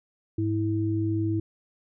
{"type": "tone pair together", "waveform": "sine", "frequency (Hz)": [103.83, 325.4], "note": ["G#2", "E4"], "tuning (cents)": [0, -22], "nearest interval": "octave + minor sixth", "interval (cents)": 1978, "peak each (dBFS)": [-26, -26], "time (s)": [0.38, 1.4], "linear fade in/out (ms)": 5, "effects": []}